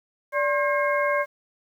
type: harmonic tone with a mistuned harmonic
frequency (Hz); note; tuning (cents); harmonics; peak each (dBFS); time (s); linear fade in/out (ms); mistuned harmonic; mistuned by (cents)
536; C5; +42; 1 / 2 / 3 / 4; -23 / -26 / -28 / -29; 0.32-1.26; 50; 1; +140
effects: 9-bit